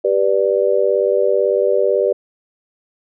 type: chord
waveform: sine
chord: G major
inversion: none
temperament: just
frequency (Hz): 392 / 490 / 588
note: G4 / B4 / D5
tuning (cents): 0 / -14 / +2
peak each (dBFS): -17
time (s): 0.04-2.13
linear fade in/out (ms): 10
effects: none